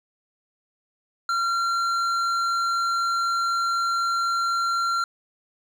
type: tone with hard clipping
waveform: sine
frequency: 1372 Hz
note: F6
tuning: 31 cents flat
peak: -23 dBFS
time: 1.29-5.04 s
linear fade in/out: 2 ms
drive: 9 dB
effects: none